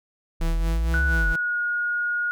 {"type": "linear two-way sweep", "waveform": "sine", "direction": "up then down", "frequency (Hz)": [32.69, 69.3, 39.87], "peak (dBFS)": -20, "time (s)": [0.4, 1.34], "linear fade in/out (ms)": 20, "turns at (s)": 1.06}
{"type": "tone with tremolo", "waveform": "sawtooth", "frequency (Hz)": 164.8, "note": "E3", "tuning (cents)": 0, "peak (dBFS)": -24, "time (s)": [0.41, 1.36], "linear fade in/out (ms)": 2, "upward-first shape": "sine", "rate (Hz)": 4.3, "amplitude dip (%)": 60}
{"type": "tone with pitch glide", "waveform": "sine", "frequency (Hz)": [1480, 1437.9], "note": ["F#6", "F#6"], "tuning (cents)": [0, -50], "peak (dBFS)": -22, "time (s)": [0.94, 2.31], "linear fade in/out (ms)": 0, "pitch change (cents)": -50, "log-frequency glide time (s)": [1.06, 1.6]}
{"effects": []}